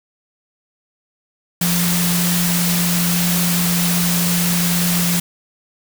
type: tone in noise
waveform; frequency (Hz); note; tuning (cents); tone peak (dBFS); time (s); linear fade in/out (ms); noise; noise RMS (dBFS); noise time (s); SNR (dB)
sine; 174.61; F3; 0; -17; 1.61-5.2; 5; white; -20; 1.61-5.2; 0
effects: none